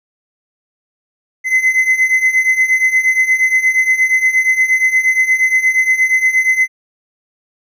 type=beating tone pair; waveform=triangle; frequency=2039 / 2047.5 Hz; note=C7 / C7; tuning=-45 / -38 cents; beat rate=8.5 Hz; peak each=-14 / -10 dBFS; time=1.44-6.68 s; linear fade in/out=50 ms; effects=none